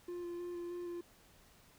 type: tone with vibrato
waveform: triangle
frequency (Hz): 349.2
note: F4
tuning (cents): 0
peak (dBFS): -38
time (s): 0.08-1.01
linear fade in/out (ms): 5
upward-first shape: square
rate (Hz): 3.2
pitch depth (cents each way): 12
effects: pink hiss -64 dBFS RMS until 1.78 s